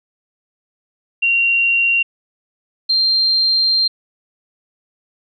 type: tone pair in turn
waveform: sine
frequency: 2757 / 4173 Hz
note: F7 / C8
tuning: -23 / -5 cents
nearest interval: perfect fifth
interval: 718 cents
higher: second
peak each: -12 dBFS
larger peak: neither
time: 1.22-2.03 / 2.89-3.88 s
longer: second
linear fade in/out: 10 ms
effects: none